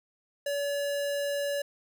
square tone, 570 Hz, C#5, 48 cents sharp, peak -29 dBFS, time 0.46-1.62 s, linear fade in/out 5 ms, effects none

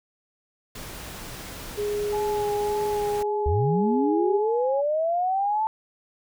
pink noise, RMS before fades -38 dBFS, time 0.75-3.23 s, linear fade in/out 5 ms
sine tone, 414.2 Hz, G#4, 5 cents flat, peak -24 dBFS, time 1.77-4.39 s, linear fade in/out 20 ms
sine tone with vibrato, 839 Hz, G#5, 17 cents sharp, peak -28 dBFS, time 2.12-4.82 s, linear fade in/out 20 ms, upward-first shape sine, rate 1.8 Hz, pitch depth 29 cents each way
sine linear sweep, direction up, 65.41 to 888 Hz, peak -21 dBFS, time 3.46-5.67 s, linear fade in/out 0 ms
effects none

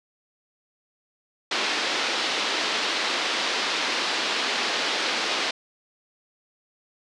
white band-pass noise, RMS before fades -26 dBFS, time 1.51-5.51 s, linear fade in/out 5 ms, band 250 to 4600 Hz, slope 24 dB/octave, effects resampled to 24000 Hz

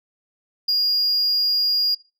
sine tone, 4845 Hz, D#8, 47 cents flat, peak -14 dBFS, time 0.68-1.95 s, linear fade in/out 10 ms, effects noise-tail reverb RT60 0.4 s tail -26 dB re dry + tanh soft clip ceiling -16 dBFS

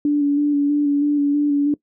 sine tone with vibrato, 289.2 Hz, D4, 27 cents flat, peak -14 dBFS, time 0.05-1.74 s, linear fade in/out 2 ms, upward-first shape square, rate 3.1 Hz, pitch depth 19 cents each way, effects noise-tail reverb RT60 0.1 s tail -21 dB re dry

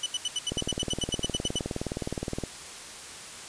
sawtooth tone bursts, 2982 Hz, F#7, 13 cents sharp, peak -23 dBFS, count 15, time 0.03-1.589 s, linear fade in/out 5 ms, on 33 ms, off 76 ms
click train, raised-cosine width 2 ms, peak -17 dBFS, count 38, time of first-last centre 0.52-2.437 s, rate 19.3 Hz
effects white hiss -42 dBFS RMS until 3.48 s + resampled to 22050 Hz

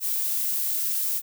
violet noise, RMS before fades -26 dBFS, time 0-1.22 s, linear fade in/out 50 ms, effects none

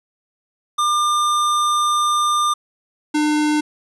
square tone pair in turn, 1200 / 301.3 Hz, D6 / D4, +37 / +44 cents, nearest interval 2 octaves, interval 2393 cents, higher first, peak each -16 dBFS, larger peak neither, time 0.78-2.54 / 3.14-3.61 s, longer first, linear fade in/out 10 ms, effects resampled to 24000 Hz + 9-bit

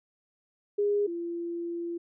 sine tone pair in turn, 410 / 341.5 Hz, G#4 / F4, -22 / -39 cents, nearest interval minor third, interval 317 cents, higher first, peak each -23 / -31 dBFS, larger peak first, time 0.78-1.07 / 1.07-1.98 s, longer second, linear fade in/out 10 ms, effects none

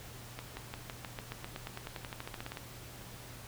accelerating click train, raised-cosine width 0.3 ms, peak -24 dBFS, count 22, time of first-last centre 0.39-2.572 s, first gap 180 ms, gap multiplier 0.94, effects added 119 Hz sine -52 dBFS peak until 3.47 s + pink hiss -50 dBFS RMS until 3.47 s

